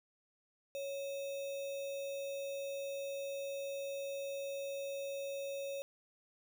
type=tone with sample-and-hold; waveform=sine; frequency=554.4 Hz; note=C#5; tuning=in tune; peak=-38 dBFS; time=0.75-5.82 s; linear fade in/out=0 ms; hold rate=3150 Hz; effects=none